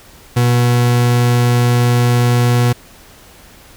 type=tone; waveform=40% pulse; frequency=121.4 Hz; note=B2; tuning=29 cents flat; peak=-9 dBFS; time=0.36-2.73 s; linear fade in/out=10 ms; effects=pink hiss -42 dBFS RMS until 3.76 s